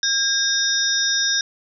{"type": "tone cluster", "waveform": "sine", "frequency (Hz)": [1615, 3682, 5200, 5720], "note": ["G#6", "A#7", "E8", "F8"], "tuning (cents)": [-49, -22, -24, 41], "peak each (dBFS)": -23, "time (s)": [0.03, 1.41], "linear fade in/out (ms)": 2, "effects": []}